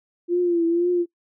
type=tone with vibrato; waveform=sine; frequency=344.4 Hz; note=F4; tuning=24 cents flat; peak=-17 dBFS; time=0.28-1.06 s; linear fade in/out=50 ms; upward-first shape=triangle; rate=2 Hz; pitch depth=68 cents each way; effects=noise-tail reverb RT60 0.1 s tail -22 dB re dry